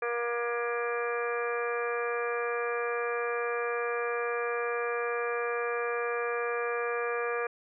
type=harmonic tone with a mistuned harmonic; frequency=237.7 Hz; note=A#3; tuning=34 cents sharp; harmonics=2 / 3 / 4 / 5 / 6 / 7 / 8 / 9 / 10; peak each=-31 / -40 / -46 / -36 / -43 / -37 / -47 / -50 / -40 dBFS; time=0.02-7.47 s; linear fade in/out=5 ms; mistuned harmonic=9; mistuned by=-57 cents; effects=none